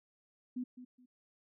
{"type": "tone with echo", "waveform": "sine", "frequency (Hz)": 250, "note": "B3", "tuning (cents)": 21, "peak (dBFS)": -35, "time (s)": [0.56, 0.64], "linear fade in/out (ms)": 10, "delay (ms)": 210, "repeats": 2, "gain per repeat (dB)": -12, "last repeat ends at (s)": 1.06, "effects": []}